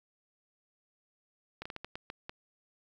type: slowing click train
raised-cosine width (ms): 0.3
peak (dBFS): -24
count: 8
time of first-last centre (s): 1.62-2.295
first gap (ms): 35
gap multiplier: 1.33
effects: 10-bit